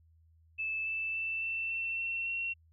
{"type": "tone with pitch steps", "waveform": "sine", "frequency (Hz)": [2625, 2642, 2659, 2676, 2693, 2710, 2727], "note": ["E7", "E7", "E7", "E7", "E7", "E7", "F7"], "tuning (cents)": [-8, 3, 14, 25, 36, 47, -42], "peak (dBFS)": -32, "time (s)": [0.58, 2.54], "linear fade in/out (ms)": 20, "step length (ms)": 280, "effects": ["added 81 Hz sine -61 dBFS peak until 2.72 s"]}